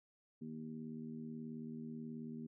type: harmonic tone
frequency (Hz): 78.5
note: D#2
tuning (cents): +16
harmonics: 2 / 3 / 4 / 5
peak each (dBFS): -51 / -45 / -58 / -56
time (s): 0.41-2.47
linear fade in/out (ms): 10
effects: none